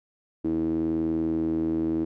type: tone with band-pass filter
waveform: sawtooth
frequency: 80.8 Hz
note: E2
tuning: 34 cents flat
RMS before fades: -26 dBFS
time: 0.44-2.05 s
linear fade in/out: 10 ms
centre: 310 Hz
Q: 7.9
effects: none